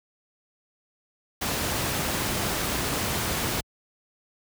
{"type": "noise", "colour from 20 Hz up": "pink", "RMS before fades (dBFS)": -27, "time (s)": [1.41, 3.61], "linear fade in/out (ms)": 10, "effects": ["high-pass 60 Hz 12 dB/octave"]}